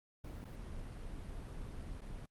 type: noise with dropouts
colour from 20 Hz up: brown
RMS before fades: -45 dBFS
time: 0.24-2.26 s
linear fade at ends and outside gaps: 5 ms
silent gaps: 0.446-0.451 / 2.009-2.016 s
effects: Opus 32 kbps